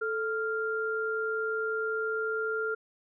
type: tone pair together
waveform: sine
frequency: 439.8 / 1394.6 Hz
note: A4 / F6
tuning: -1 / -3 cents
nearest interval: octave + minor sixth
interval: 1998 cents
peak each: -31 / -31 dBFS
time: 0.01-2.75 s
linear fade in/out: 10 ms
effects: none